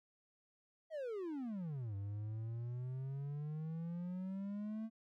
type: exponential two-way sweep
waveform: triangle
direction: down then up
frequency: 662 to 98 to 225.3 Hz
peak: -38 dBFS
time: 0.9-4.9 s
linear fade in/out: 50 ms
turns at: 1.95 s
effects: none